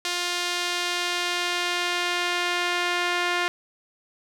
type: tone with band-pass filter sweep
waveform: sawtooth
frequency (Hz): 352.5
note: F4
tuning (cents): +16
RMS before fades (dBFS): -26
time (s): 0.05-3.48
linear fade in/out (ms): 0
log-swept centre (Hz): 4200 to 2100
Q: 0.93
effects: none

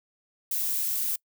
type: noise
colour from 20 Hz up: violet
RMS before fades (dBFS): -28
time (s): 0.51-1.16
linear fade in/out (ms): 5
effects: noise-tail reverb RT60 0.1 s tail -25 dB re dry

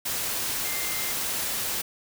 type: tone in noise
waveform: sine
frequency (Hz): 2093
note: C7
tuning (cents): 0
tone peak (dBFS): -36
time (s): 0.64-1.12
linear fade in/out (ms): 10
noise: white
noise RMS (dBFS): -29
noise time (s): 0.05-1.82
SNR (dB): -10
effects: none

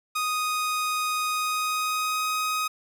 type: tone with pitch glide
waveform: sawtooth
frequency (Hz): 1244.5 to 1256.1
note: D#6 to D#6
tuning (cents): 0 to +16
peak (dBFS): -21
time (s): 0.15-2.68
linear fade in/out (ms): 10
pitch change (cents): +16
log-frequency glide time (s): 1.29-2.23
effects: none

